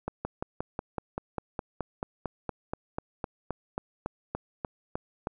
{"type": "slowing click train", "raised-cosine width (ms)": 1, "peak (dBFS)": -17, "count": 23, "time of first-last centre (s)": [0.08, 5.271], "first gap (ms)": 170, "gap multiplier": 1.03, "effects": []}